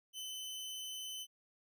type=tone; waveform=sawtooth; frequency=3039 Hz; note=F#7; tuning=46 cents sharp; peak=-39 dBFS; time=0.13-1.27 s; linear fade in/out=50 ms; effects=none